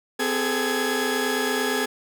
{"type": "tone cluster", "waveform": "sawtooth", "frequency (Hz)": [257.3, 409.9, 438.7, 1677], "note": ["C4", "G#4", "A4", "G#6"], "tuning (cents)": [-29, -23, -5, 16], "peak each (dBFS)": -24, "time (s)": [0.19, 1.86], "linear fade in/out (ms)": 10, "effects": []}